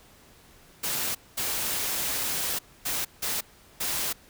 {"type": "noise bursts at uneven times", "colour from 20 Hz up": "white", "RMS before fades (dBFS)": -29, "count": 5, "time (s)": [[0.83, 1.15], [1.37, 2.59], [2.85, 3.05], [3.22, 3.41], [3.8, 4.13]], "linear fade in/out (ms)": 10, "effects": ["pink hiss -55 dBFS RMS until 4.29 s"]}